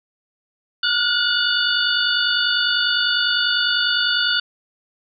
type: tone cluster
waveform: sine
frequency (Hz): 1422 / 1472 / 2921 / 3548 / 4485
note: F6 / F#6 / F#7 / A7 / C#8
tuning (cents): +31 / -9 / -23 / +14 / +19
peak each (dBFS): -23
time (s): 0.83-4.4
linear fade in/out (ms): 5
effects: none